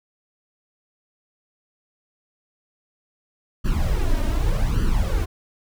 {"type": "noise with flanger", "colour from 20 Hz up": "brown", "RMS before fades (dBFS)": -20, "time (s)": [3.64, 5.26], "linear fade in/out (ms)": 20, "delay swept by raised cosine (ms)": [0.66, 3.26], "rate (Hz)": 0.85, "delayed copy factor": 0.8, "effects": []}